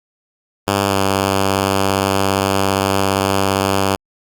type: tone with pitch glide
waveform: 5% pulse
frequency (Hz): 99.4 to 97.47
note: G2 to G2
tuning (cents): +25 to -9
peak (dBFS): -3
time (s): 0.67-3.96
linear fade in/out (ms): 10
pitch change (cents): -34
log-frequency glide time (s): 0.85-0.97
effects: Opus 48 kbps